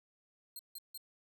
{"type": "tone bursts", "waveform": "10% pulse", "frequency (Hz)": 4198, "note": "C8", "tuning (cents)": 5, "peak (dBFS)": -37, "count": 3, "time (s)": [0.56, 0.976], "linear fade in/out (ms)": 2, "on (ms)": 32, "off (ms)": 160, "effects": []}